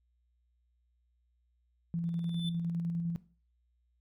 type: tone with tremolo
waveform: sine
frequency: 169.2 Hz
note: E3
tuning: 45 cents sharp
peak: -30 dBFS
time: 1.94-3.16 s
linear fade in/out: 0 ms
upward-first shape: square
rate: 9.9 Hz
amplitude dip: 30%
type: tone with exponential growth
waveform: triangle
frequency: 3520 Hz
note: A7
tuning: in tune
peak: -33 dBFS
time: 2.05-2.49 s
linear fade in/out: 2 ms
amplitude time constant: 94 ms
effects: noise-tail reverb RT60 0.4 s tail -17 dB re dry + added 60 Hz sine -70 dBFS peak until 4 s